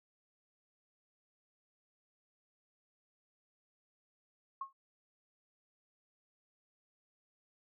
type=tone with exponential decay; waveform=sine; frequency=1084 Hz; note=C#6; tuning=39 cents flat; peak=-34 dBFS; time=4.61-4.73 s; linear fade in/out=5 ms; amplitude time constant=25 ms; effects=none